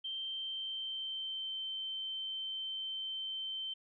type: tone with pitch glide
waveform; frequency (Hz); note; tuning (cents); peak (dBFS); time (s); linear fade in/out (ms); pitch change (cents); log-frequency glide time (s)
sine; 3136 to 3102; G7 to G7; 0 to -19; -37; 0.04-3.74; 10; -19; 0.18-1.59
effects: none